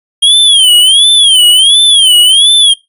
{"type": "tone with vibrato", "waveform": "square", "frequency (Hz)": 3209, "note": "G7", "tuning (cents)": 40, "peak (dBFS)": -3, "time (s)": [0.22, 2.74], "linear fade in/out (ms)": 10, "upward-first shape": "sine", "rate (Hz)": 1.4, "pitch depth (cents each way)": 170, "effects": ["noise-tail reverb RT60 0.2 s tail -21 dB re dry", "resampled to 32000 Hz"]}